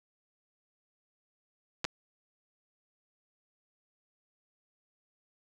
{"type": "clicks", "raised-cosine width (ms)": 0.2, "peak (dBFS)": -14, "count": 2, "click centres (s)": [1.844, 1.85], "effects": []}